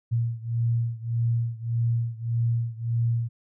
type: beating tone pair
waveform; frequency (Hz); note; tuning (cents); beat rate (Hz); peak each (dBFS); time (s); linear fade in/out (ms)
sine; 116.1 / 117.8; A#2 / A#2; -7 / +19; 1.7; -25 / -27; 0.11-3.29; 20
effects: none